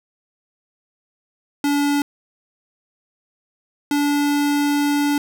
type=tone pair in turn; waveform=square; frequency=287.2 / 289.2 Hz; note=D4 / D4; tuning=-39 / -27 cents; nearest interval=unison; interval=12 cents; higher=second; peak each=-17 dBFS; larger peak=neither; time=1.64-2.02 / 3.91-5.18 s; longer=second; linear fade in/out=2 ms; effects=none